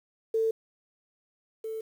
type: tone pair in turn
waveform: sine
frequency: 446.8 / 442.2 Hz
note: A4 / A4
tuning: +27 / +9 cents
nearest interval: unison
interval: 18 cents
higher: first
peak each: -23 / -32 dBFS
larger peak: first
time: 0.34-0.51 / 1.64-1.81 s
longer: neither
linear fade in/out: 5 ms
effects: 9-bit